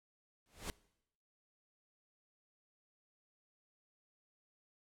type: noise with exponential growth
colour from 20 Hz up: pink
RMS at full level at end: -39 dBFS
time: 0.46-0.7 s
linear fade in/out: 0 ms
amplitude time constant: 52 ms
effects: noise-tail reverb RT60 0.8 s tail -22 dB re dry + low-pass 12000 Hz 12 dB/octave